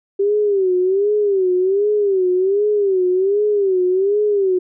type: tone with vibrato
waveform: sine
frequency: 390.5 Hz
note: G4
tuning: 7 cents flat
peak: -13 dBFS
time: 0.19-4.59 s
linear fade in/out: 10 ms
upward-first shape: sine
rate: 1.3 Hz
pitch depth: 130 cents each way
effects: none